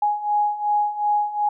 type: beating tone pair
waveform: sine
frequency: 830.6 / 833.3 Hz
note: G#5 / G#5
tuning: 0 / +6 cents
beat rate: 2.7 Hz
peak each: -24 / -20 dBFS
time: 0.02-1.49 s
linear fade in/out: 5 ms
effects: none